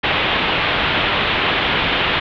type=low-pass noise; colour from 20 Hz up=white; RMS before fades=-18 dBFS; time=0.03-2.2 s; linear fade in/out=10 ms; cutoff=3500 Hz; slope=48 dB/octave; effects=none